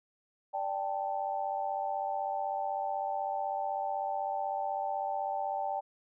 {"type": "chord", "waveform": "sine", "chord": "D suspended fourth", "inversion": "none", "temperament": "equal", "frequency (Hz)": [587.3, 784, 880], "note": ["D5", "G5", "A5"], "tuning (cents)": [0, 0, 0], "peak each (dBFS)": [-38, -33, -37], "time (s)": [0.53, 5.81], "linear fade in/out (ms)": 20, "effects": []}